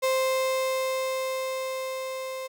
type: tone with level ramp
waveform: 35% pulse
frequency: 523.3 Hz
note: C5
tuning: in tune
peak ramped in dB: -20 to -31 dBFS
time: 0.02-2.48 s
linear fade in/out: 20 ms
effects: none